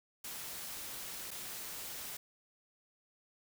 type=noise with dropouts; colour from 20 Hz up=white; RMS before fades=-44 dBFS; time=0.24-2.17 s; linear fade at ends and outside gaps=5 ms; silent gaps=1.308-1.312 s; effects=none